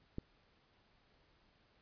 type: click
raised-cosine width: 3 ms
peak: -27 dBFS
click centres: 0.184 s
effects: pink hiss -71 dBFS RMS until 1.81 s + resampled to 11025 Hz